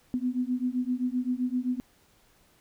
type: beating tone pair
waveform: sine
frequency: 246.7 / 254.4 Hz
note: B3 / C4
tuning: -2 / -48 cents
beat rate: 7.7 Hz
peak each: -29 dBFS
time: 0.14-1.8 s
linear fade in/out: 0 ms
effects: pink hiss -63 dBFS RMS until 2.6 s